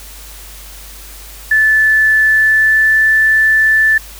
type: tone with pitch glide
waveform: sine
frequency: 1746 to 1757.1 Hz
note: A6 to A6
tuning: -14 to -3 cents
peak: -7 dBFS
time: 1.51-3.98 s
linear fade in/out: 5 ms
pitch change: +11 cents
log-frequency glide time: 2.22-3.04 s
effects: added 50 Hz sine -34 dBFS peak until 4.19 s + white hiss -35 dBFS RMS until 4.19 s